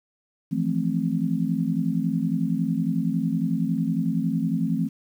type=chord; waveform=sine; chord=F major seventh; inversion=third; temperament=just; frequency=163.7 / 174.61 / 218.3 / 261.9 Hz; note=E3 / F3 / A3 / C4; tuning=-12 / 0 / -13 / +2 cents; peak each=-27 dBFS; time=0.51-4.89 s; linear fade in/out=20 ms; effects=9-bit